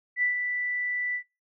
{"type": "tone with ADSR envelope", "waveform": "sine", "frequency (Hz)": 1975.5, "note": "B6", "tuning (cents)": 0, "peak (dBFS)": -21, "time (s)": [0.16, 1.23], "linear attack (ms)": 63, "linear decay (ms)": 120, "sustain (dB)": -6, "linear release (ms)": 82, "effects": ["noise-tail reverb RT60 0.3 s tail -24 dB re dry"]}